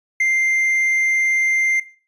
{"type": "tone", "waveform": "triangle", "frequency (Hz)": 2094, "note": "C7", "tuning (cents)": 1, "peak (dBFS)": -13, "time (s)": [0.2, 1.8], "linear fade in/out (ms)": 5, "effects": ["noise-tail reverb RT60 0.4 s tail -17 dB re dry", "resampled to 22050 Hz"]}